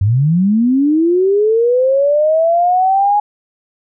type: linear sweep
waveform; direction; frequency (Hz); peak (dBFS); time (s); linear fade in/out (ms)
sine; up; 92 to 835; -9; 0.01-3.2; 5
effects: none